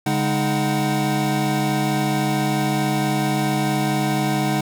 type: tone cluster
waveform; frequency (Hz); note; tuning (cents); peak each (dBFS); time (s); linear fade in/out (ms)
square; 141.3 / 205.8 / 311.8 / 750; C#3 / G#3 / D#4 / F#5; +34 / -16 / +4 / +23; -24 / -25 / -25 / -26; 0.06-4.61; 5
effects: none